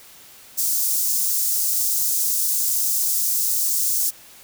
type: high-pass noise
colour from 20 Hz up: white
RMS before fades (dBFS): -21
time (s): 0.57-4.11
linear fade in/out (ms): 20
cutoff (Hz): 5600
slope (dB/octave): 24
effects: white hiss -46 dBFS RMS until 4.43 s